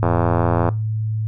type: click train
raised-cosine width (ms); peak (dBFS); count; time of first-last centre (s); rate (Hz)
1; -4; 57; 0.03-0.689; 85
effects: noise-tail reverb RT60 0.3 s tail -21 dB re dry + added 109 Hz sine -19 dBFS peak until 1.27 s